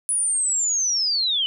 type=linear sweep; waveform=sine; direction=down; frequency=9956 to 2960 Hz; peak=-19 dBFS; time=0.09-1.46 s; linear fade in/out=0 ms; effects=none